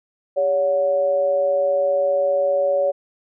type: tone with amplitude modulation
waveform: sine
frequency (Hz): 565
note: C#5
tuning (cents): +33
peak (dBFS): -13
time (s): 0.36-2.92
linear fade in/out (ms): 20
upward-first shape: sine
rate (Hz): 165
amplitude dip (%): 60
effects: none